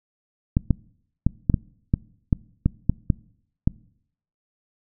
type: clicks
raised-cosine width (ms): 5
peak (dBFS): -5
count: 11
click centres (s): 0.569 / 0.707 / 1.266 / 1.498 / 1.542 / 1.939 / 2.328 / 2.66 / 2.896 / 3.102 / 3.675
effects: noise-tail reverb RT60 0.7 s tail -24 dB re dry

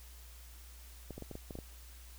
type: clicks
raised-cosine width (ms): 2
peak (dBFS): -30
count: 8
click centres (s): 1.107 / 1.18 / 1.223 / 1.313 / 1.354 / 1.508 / 1.554 / 1.588
effects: added 60 Hz sine -51 dBFS peak until 2.18 s + white hiss -58 dBFS RMS until 2.18 s

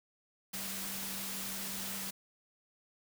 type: tone in noise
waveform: sine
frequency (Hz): 193.6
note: G3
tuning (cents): -21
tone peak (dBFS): -47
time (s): 0.53-2.11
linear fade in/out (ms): 10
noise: white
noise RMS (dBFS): -40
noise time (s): 0.53-2.11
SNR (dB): -10
effects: none

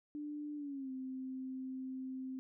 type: tone with pitch glide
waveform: sine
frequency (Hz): 296.1 to 260.8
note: D4 to C4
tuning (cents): +14 to -5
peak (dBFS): -40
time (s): 0.15-2.39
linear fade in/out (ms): 0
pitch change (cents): -219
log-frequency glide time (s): 0.56-0.91
effects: none

